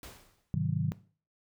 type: noise with exponential decay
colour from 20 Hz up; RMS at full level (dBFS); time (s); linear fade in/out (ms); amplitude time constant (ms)
pink; -44; 0.03-0.54; 1; 110
type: chord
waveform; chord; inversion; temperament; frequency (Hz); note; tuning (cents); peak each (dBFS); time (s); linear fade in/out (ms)
sine; Ab dominant seventh; none; just; 103.83 / 129.78 / 155.74 / 186.89; Ab2 / C3 / Eb3 / Gb3; 0 / -14 / +2 / +18; -35 / -34 / -30 / -35; 0.54-0.92; 0
effects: noise-tail reverb RT60 0.4 s tail -17 dB re dry